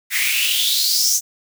white noise with high-pass filter sweep, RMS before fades -18 dBFS, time 0.1-1.21 s, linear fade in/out 50 ms, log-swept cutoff 1900 to 6400 Hz, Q 6.4, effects none

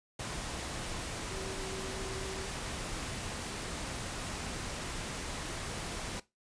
sine tone in noise, 382.4 Hz, G4, 43 cents flat, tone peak -42 dBFS, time 1.31-2.46 s, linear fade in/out 5 ms, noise pink, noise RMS -39 dBFS, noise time 0.19-6.2 s, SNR -6 dB, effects noise-tail reverb RT60 0.2 s tail -17 dB re dry + resampled to 22050 Hz

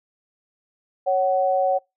sine tone pair together, 553.1 / 749 Hz, C#5 / F#5, -4 / +21 cents, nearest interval perfect fourth, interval 525 cents, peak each -20 / -20 dBFS, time 1.06-1.79 s, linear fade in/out 20 ms, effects noise-tail reverb RT60 0.2 s tail -25 dB re dry

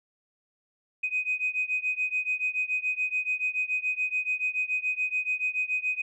sine beating tone pair, 2502 / 2509 Hz, D#7 / D#7, +9 / +14 cents, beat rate 7 Hz, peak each -28 / -29 dBFS, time 1.03-6.02 s, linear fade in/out 10 ms, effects tanh soft clip ceiling -18 dBFS

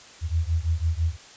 sine beating tone pair, 79.4 / 85.4 Hz, D#2 / F2, +36 / -38 cents, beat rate 6 Hz, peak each -24 / -25 dBFS, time 0.21-1.17 s, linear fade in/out 50 ms, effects white hiss -47 dBFS RMS until 1.36 s + resampled to 16000 Hz

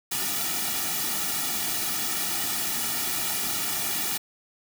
white noise with comb filter, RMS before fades -28 dBFS, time 0.11-4.18 s, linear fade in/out 10 ms, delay 1.9 ms, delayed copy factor -0.85, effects none

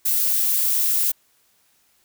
violet noise, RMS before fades -20 dBFS, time 0.05-1.12 s, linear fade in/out 10 ms, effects white hiss -62 dBFS RMS until 2.04 s

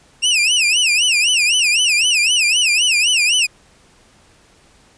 sawtooth tone with vibrato, 2677 Hz, E7, 26 cents sharp, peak -9 dBFS, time 0.22-3.47 s, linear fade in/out 20 ms, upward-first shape sine, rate 3.9 Hz, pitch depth 210 cents each way, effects pink hiss -51 dBFS RMS until 4.97 s + resampled to 22050 Hz

